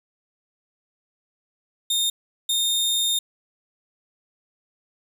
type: tone bursts at uneven times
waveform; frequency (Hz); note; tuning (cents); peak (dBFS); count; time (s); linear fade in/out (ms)
sawtooth; 3659; A#7; -33; -17; 2; 1.9-2.1 / 2.49-3.19; 5
effects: none